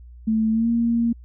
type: tone with pitch glide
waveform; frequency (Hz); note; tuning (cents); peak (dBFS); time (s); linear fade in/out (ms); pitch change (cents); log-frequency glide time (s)
sine; 220.3 to 233.1; A3 to A#3; +2 to 0; -17; 0.27-1.13; 10; +98; 0.51-0.69
effects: added 60 Hz sine -40 dBFS peak until 1.24 s